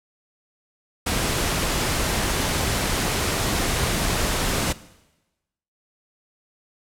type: noise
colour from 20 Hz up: pink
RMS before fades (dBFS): -23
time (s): 1.06-4.73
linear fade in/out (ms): 10
effects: noise-tail reverb RT60 1.0 s tail -18 dB re dry + low-pass 12000 Hz 12 dB/octave